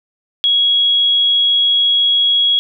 sine tone, 3322 Hz, G#7, in tune, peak -10 dBFS, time 0.44-2.59 s, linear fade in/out 0 ms, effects none

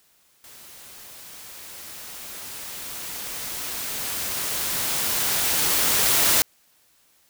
white noise with level ramp, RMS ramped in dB -46 to -18 dBFS, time 0.44-6.42 s, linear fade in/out 0 ms, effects white hiss -61 dBFS RMS until 7.29 s

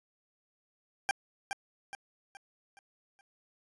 20% pulse tone with echo, 793 Hz, G5, 20 cents sharp, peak -21 dBFS, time 1.09-1.11 s, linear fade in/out 0 ms, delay 420 ms, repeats 5, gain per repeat -7 dB, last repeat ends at 3.21 s, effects resampled to 24000 Hz

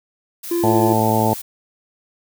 blue noise, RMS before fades -31 dBFS, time 0.43-1.42 s, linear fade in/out 10 ms
triangle tone, 343.2 Hz, F4, 30 cents flat, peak -15 dBFS, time 0.51-0.93 s, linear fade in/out 5 ms
harmonic tone, 110 Hz, A2, in tune, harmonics 1 / 2 / 3 / 4 / 5 / 6 / 7 / 8, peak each -21 / -21 / -25 / -24 / -25 / -24 / -24 / -20 dBFS, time 0.63-1.34 s, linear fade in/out 10 ms
effects none

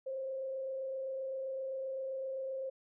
sine tone with frequency modulation, 531 Hz, C5, 25 cents sharp, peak -36 dBFS, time 0.06-2.7 s, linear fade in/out 10 ms, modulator 27.7 Hz, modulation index 0.3, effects none

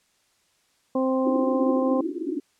harmonic tone, 261.6 Hz, C4, in tune, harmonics 1 / 2 / 3 / 4, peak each -23 / -24 / -34 / -32 dBFS, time 0.95-2.01 s, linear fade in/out 5 ms
pink band-pass noise, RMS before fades -29 dBFS, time 1.25-2.4 s, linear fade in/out 10 ms, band 270 to 370 Hz, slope 96 dB/octave
effects white hiss -66 dBFS RMS until 2.59 s + low-pass 9000 Hz 12 dB/octave

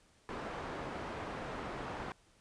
white low-pass noise, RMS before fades -42 dBFS, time 0.29-2.12 s, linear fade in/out 0 ms, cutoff 1100 Hz, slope 12 dB/octave, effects pink hiss -67 dBFS RMS until 2.4 s + resampled to 22050 Hz

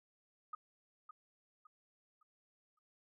sine tone with echo, 1244.5 Hz, D#6, in tune, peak -40 dBFS, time 0.53-0.55 s, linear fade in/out 5 ms, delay 560 ms, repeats 4, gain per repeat -9 dB, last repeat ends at 2.79 s, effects none

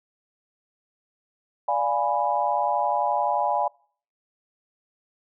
sine chord, D diminished seventh, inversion none, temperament equal, 587.3 / 698.5 / 830.6 / 987.8 Hz, D5 / F5 / Ab5 / Cb6, 0 / 0 / 0 / 0 cents, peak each -28 / -27 / -24 / -27 dBFS, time 1.68-3.68 s, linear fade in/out 5 ms, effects noise-tail reverb RT60 0.5 s tail -26 dB re dry

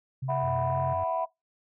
sine tone with vibrato, 130.81 Hz, C3, in tune, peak -29 dBFS, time 0.22-0.94 s, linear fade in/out 10 ms, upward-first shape sine, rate 2.1 Hz, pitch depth 49 cents each way
sine chord, E suspended second, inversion none, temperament equal, 659.3 / 740 / 987.8 Hz, E5 / F#5 / B5, 0 / 0 / 0 cents, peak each -28 / -31 / -30 dBFS, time 0.28-1.26 s, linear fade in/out 20 ms
triangle tone, 92.2 Hz, F#2, 6 cents flat, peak -33 dBFS, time 0.43-1.04 s, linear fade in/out 5 ms
effects noise-tail reverb RT60 0.2 s tail -24 dB re dry + tanh soft clip ceiling -18 dBFS

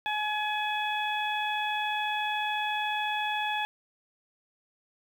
harmonic tone, 846 Hz, G#5, 32 cents sharp, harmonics 1 / 2 / 3 / 4, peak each -30 / -34 / -35 / -36 dBFS, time 0.06-3.65 s, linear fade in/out 0 ms, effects 9-bit

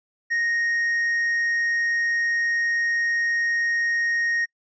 triangle tone, 1864.7 Hz, A#6, in tune, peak -19 dBFS, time 0.3-4.46 s, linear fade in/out 20 ms, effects noise-tail reverb RT60 0.1 s tail -26 dB re dry + resampled to 16000 Hz

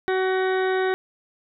harmonic tone, 375.7 Hz, F#4, 26 cents sharp, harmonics 1 / 2 / 3 / 4 / 5 / 6 / 8 / 9 / 10, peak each -21 / -28 / -35 / -30 / -32 / -40 / -46 / -47 / -40 dBFS, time 0.08-0.94 s, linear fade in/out 0 ms, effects none

